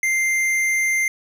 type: tone with tanh clipping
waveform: triangle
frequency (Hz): 2093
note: C7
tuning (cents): 0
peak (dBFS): -19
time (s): 0.03-1.08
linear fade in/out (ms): 2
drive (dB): 17
effects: none